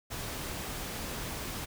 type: noise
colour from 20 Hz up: pink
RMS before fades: -38 dBFS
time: 0.1-1.66 s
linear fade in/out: 20 ms
effects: none